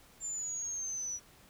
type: exponential sweep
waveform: sine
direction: down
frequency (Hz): 7240 to 5840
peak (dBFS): -35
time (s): 0.2-1.2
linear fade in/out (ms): 50
effects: pink hiss -60 dBFS RMS until 1.49 s